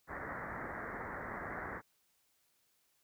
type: low-pass noise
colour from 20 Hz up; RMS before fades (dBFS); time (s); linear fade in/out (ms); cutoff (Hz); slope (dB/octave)
white; -43; 0.07-1.82; 50; 2000; 96
effects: white hiss -75 dBFS RMS until 3.03 s